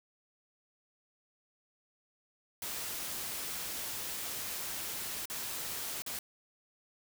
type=noise with dropouts; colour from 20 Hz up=white; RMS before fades=-39 dBFS; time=2.62-6.19 s; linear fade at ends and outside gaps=2 ms; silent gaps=5.256-5.299 / 6.021-6.063 s; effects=none